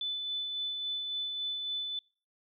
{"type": "tone with tremolo", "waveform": "sine", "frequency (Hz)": 3500, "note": "A7", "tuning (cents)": -10, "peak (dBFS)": -31, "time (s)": [0.01, 1.99], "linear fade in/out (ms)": 2, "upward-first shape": "sine", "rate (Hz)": 3.6, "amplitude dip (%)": 30, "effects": ["noise-tail reverb RT60 0.4 s tail -25 dB re dry"]}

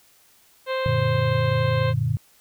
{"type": "harmonic tone", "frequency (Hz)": 523.3, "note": "C5", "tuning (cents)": 0, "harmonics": [1, 2, 3, 4, 5, 6, 7, 8], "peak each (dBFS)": [-24, -30, -34, -36, -38, -40, -41, -42], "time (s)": [0.66, 1.94], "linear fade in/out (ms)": 50}
{"type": "chord", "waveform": "sine", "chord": "Gb augmented", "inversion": "none", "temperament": "equal", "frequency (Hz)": [92.5, 116.54, 146.83], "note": ["Gb2", "Bb2", "D3"], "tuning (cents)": [0, 0, 0], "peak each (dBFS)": [-28, -22, -25], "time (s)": [0.86, 2.17], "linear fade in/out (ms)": 0}
{"effects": ["white hiss -57 dBFS RMS until 2.4 s"]}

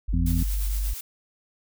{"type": "tone", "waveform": "sine", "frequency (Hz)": 49, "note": "G1", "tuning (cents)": 0, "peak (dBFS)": -23, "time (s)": [0.08, 0.94], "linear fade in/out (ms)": 10}
{"type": "harmonic tone", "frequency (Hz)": 84.6, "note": "E2", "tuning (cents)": 45, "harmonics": [1, 2, 3], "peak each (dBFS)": [-24, -27, -29], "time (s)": [0.13, 0.43], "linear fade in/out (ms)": 5}
{"type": "noise with tremolo", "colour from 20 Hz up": "blue", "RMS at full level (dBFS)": -35, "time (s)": [0.26, 1.01], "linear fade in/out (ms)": 5, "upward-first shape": "sine", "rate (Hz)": 8.6, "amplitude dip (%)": 40}
{"effects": []}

